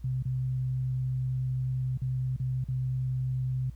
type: tone with dropouts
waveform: sine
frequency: 128.8 Hz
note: C3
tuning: 27 cents flat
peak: -27 dBFS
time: 0.04-3.7 s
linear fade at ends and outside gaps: 5 ms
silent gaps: 0.226-0.253 / 1.975-2.017 / 2.365-2.398 / 2.642-2.685 s
effects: added 60 Hz sine -43 dBFS peak until 3.75 s + pink hiss -67 dBFS RMS until 3.75 s